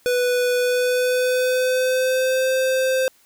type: tone with pitch glide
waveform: square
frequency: 493.9 to 521.2 Hz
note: B4 to C5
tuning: 0 to -7 cents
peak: -18 dBFS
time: 0.06-3.08 s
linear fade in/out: 0 ms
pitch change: +93 cents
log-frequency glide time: 0.58-2.51 s
effects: white hiss -57 dBFS RMS until 3.25 s